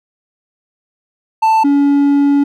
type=tone pair in turn; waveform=triangle; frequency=885 / 283.4 Hz; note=A5 / C#4; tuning=+10 / +38 cents; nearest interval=octave + minor sixth; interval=1972 cents; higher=first; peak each=-6 dBFS; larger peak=neither; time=1.42-1.64 / 1.64-2.44 s; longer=second; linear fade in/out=10 ms; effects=none